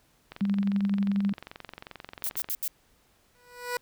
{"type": "click train", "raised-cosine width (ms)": 0.3, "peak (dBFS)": -24, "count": 50, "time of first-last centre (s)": [0.32, 2.488], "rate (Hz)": 22.6}
{"type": "tone with tremolo", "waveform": "sine", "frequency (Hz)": 199.4, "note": "G3", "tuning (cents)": 30, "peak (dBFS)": -21, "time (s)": [0.41, 1.33], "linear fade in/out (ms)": 5, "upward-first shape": "triangle", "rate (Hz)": 12, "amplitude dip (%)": 45}
{"type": "noise bursts", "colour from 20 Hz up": "violet", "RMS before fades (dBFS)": -30, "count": 4, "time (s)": [2.24, 2.678], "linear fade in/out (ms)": 0, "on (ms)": 51, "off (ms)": 78}
{"type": "tone with exponential growth", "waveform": "15% pulse", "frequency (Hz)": 489.7, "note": "B4", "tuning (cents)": -15, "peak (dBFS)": -20, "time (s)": [3.35, 3.77], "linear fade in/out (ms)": 2, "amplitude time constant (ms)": 91}
{"effects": ["pink hiss -65 dBFS RMS until 3.81 s"]}